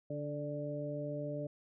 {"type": "harmonic tone with a mistuned harmonic", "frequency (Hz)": 145.6, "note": "D3", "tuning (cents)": -15, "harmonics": [1, 2, 3, 4], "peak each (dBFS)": [-41, -43, -46, -40], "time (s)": [0.1, 1.47], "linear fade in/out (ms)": 5, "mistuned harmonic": 4, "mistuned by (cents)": 21, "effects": []}